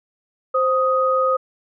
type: tone pair together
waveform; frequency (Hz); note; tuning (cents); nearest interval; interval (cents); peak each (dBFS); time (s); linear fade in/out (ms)
sine; 523 / 1249.7; C5 / D#6; -1 / +7; octave + minor third; 1508; -18; 0.54-1.37; 10
effects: none